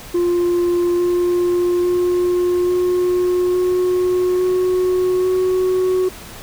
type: tone with pitch steps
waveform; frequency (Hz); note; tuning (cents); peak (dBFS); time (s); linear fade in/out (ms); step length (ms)
sine; 350 / 353.2 / 356.5 / 359.8 / 363.2 / 366.6 / 370; F4 / F4 / F4 / F#4 / F#4 / F#4 / F#4; +4 / +20 / +36 / -48 / -32 / -16 / 0; -11; 0.14-6.09; 10; 850
effects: tanh soft clip ceiling -13 dBFS + pink hiss -36 dBFS RMS until 6.42 s